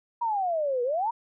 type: exponential two-way sweep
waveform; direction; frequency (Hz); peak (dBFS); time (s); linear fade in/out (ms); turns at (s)
sine; down then up; 968 to 474.3 to 968; -24; 0.21-1.11; 10; 0.83
effects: none